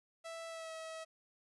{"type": "tone with pitch glide", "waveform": "sawtooth", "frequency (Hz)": [659.3, 644.2], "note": ["E5", "E5"], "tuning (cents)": [0, -40], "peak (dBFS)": -40, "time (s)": [0.24, 1.05], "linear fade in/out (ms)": 20, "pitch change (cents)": -40, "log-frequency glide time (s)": [0.48, 0.72], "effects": ["resampled to 24000 Hz", "12-bit"]}